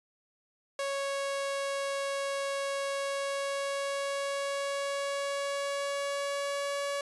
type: tone with pitch glide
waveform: sawtooth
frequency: 554 to 564.7 Hz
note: C#5 to C#5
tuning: -1 to +32 cents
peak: -27 dBFS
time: 0.79-7.01 s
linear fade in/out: 2 ms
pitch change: +33 cents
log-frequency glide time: 2.86-6.82 s
effects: resampled to 24000 Hz